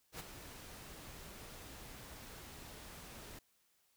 pink noise with ADSR envelope, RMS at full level -43 dBFS, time 0.12-3.39 s, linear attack 77 ms, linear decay 17 ms, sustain -9 dB, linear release 4 ms, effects white hiss -75 dBFS RMS until 3.96 s

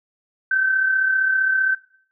sine tone pair together, 1508.7 / 1544 Hz, F#6 / G6, +33 / -27 cents, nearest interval unison, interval 40 cents, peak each -27 / -16 dBFS, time 0.51-1.75 s, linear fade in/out 5 ms, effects noise-tail reverb RT60 0.6 s tail -21 dB re dry

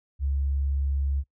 sine tone, 69.3 Hz, C#2, in tune, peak -23 dBFS, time 0.19-1.24 s, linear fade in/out 50 ms, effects noise-tail reverb RT60 0.1 s tail -22 dB re dry

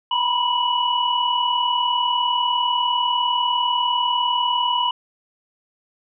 sine tone cluster, 957 / 997 / 2944 Hz, A#5 / B5 / F#7, +45 / +16 / -9 cents, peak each -22 dBFS, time 0.11-4.91 s, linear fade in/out 5 ms, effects none

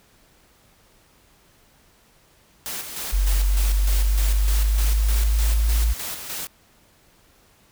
white noise with tremolo, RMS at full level -30 dBFS, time 2.66-6.47 s, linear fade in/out 0 ms, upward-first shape square, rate 3.3 Hz, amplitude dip 45%
sine exponential sweep, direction up, 47.06 to 55 Hz, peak -16 dBFS, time 3.12-5.94 s, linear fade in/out 20 ms
effects pink hiss -57 dBFS RMS until 7.71 s

